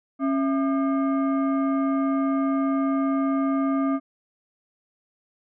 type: tone with frequency modulation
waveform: sine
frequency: 273 Hz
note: C#4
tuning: 26 cents flat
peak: -20 dBFS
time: 0.19-4 s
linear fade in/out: 50 ms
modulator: 935 Hz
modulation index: 0.64
effects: none